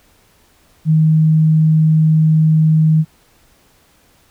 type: tone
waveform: sine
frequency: 157.3 Hz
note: D#3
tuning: 19 cents sharp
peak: -8 dBFS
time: 0.85-3.05 s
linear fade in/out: 50 ms
effects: pink hiss -53 dBFS RMS until 4.3 s